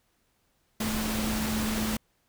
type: tone in noise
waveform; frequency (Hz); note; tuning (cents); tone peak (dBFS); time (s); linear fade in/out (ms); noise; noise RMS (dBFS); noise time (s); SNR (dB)
sine; 217.4; A3; -21; -29; 0.8-1.97; 5; pink; -32; 0.8-1.97; 0
effects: pink hiss -71 dBFS RMS until 2.28 s